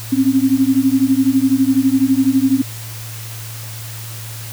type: beating tone pair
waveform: sine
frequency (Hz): 260.6 / 272.6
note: C4 / C#4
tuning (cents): -7 / -29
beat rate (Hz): 12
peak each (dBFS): -14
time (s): 0.12-2.62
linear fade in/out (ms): 10
effects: added 112 Hz sine -29 dBFS peak until 4.52 s + white hiss -33 dBFS RMS until 4.52 s